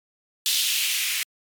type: noise with band-pass filter sweep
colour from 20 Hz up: violet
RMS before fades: -24 dBFS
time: 0.46-1.23 s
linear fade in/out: 0 ms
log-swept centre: 3400 to 2200 Hz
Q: 2.6
effects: MP3 96 kbps